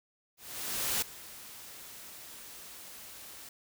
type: noise with ADSR envelope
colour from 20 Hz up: white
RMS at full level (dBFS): -30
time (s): 0.37-3.49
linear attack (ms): 650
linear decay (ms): 5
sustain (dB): -18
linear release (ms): 3
effects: none